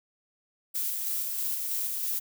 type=noise with tremolo; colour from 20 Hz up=violet; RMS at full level=-30 dBFS; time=0.74-2.2 s; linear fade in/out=20 ms; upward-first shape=square; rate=3.1 Hz; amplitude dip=25%; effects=none